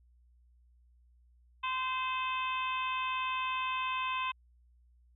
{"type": "harmonic tone with a mistuned harmonic", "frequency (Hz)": 517, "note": "C5", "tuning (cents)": -21, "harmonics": [2, 3, 4, 5, 6, 7], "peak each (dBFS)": [-33, -45, -46, -37, -44, -46], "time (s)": [1.63, 4.32], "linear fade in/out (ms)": 10, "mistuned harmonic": 7, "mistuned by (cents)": -29, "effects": ["added 60 Hz sine -61 dBFS peak until 5.15 s"]}